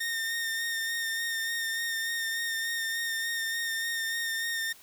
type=tone with vibrato; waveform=sawtooth; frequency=1829 Hz; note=A#6; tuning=33 cents flat; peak=-26 dBFS; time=0-4.73 s; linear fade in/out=10 ms; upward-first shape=sine; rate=3.4 Hz; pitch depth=22 cents each way; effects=white hiss -54 dBFS RMS until 4.82 s